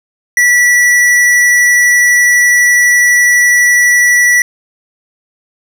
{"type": "tone with hard clipping", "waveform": "triangle", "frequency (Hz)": 1952, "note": "B6", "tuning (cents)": -21, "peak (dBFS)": -7, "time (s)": [0.37, 4.42], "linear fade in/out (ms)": 2, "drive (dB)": 15, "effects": []}